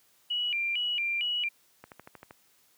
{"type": "tone with vibrato", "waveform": "sine", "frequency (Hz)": 2637, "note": "E7", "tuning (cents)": 0, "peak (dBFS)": -27, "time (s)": [0.3, 1.49], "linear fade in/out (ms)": 10, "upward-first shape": "square", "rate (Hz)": 2.2, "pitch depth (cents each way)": 180}
{"type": "click train", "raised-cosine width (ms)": 0.5, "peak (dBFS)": -30, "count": 7, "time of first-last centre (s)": [1.84, 2.309], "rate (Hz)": 12.8}
{"effects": ["white hiss -65 dBFS RMS until 2.77 s", "high-pass 80 Hz 12 dB/octave"]}